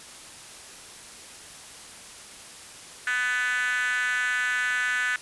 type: tone with high-pass filter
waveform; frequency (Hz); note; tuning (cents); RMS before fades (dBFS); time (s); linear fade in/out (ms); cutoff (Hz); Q
5% pulse; 249.1; B3; +15; -26; 3.07-5.16; 2; 1600; 9.6
effects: white hiss -44 dBFS RMS until 5.21 s + resampled to 24000 Hz